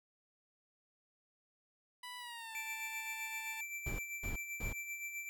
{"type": "tone with pitch glide", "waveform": "15% pulse", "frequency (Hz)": [987.8, 885.1], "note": ["B5", "A5"], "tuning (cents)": [0, 10], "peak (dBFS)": -39, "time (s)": [2.03, 3.61], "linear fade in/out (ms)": 5, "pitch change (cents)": -190, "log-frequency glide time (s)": [2.18, 2.54]}
{"type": "tone with tremolo", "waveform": "square", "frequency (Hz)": 2340, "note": "D7", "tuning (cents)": -7, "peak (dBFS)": -40, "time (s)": [2.55, 5.29], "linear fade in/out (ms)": 0, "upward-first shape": "sine", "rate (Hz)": 7.7, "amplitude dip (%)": 50}
{"type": "noise bursts", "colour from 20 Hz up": "brown", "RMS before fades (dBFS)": -40, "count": 3, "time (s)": [3.86, 4.73], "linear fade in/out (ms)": 5, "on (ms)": 130, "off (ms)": 240}
{"effects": []}